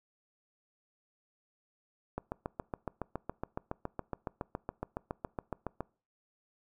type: click train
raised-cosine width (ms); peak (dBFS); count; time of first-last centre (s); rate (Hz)
1; -21; 27; 2.18-5.806; 7.17
effects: noise-tail reverb RT60 0.4 s tail -24 dB re dry